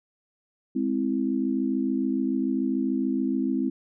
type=chord; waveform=sine; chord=Ab augmented; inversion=none; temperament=equal with one note detuned; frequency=207.7 / 261.6 / 328.5 Hz; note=Ab3 / C4 / E4; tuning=0 / 0 / -6 cents; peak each=-29 / -25 / -29 dBFS; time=0.75-3.7 s; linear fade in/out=10 ms; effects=none